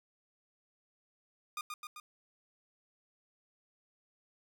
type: tone with echo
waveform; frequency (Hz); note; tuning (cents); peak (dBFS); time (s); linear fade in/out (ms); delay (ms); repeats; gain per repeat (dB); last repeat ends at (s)
sawtooth; 1219; D#6; -36; -33; 1.57-1.61; 2; 130; 3; -3; 2
effects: none